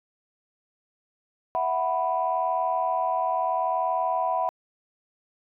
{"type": "chord", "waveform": "sine", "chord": "E suspended second", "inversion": "none", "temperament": "equal", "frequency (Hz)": [659.3, 740, 987.8], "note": ["E5", "F#5", "B5"], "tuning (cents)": [0, 0, 0], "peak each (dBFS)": [-28, -26, -26], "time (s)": [1.55, 4.49], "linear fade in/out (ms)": 0, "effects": ["tanh soft clip ceiling -13 dBFS"]}